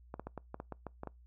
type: clicks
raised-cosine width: 1 ms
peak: -27 dBFS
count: 10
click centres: 0.141 / 0.196 / 0.27 / 0.377 / 0.544 / 0.601 / 0.723 / 0.867 / 1.034 / 1.073 s
effects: noise-tail reverb RT60 0.2 s tail -25 dB re dry + added 60 Hz sine -56 dBFS peak until 1.26 s